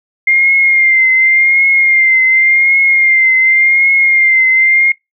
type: tone with vibrato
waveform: sine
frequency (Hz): 2112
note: C7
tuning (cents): +16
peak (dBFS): -6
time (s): 0.27-4.92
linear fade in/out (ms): 5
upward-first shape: triangle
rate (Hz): 0.89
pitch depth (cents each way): 48
effects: noise-tail reverb RT60 0.2 s tail -25 dB re dry